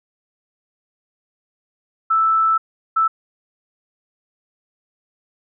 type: tone bursts at uneven times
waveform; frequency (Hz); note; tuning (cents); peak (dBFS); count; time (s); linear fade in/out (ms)
sine; 1318.5; E6; 0; -13; 2; 2.1-2.58 / 2.96-3.08; 10
effects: none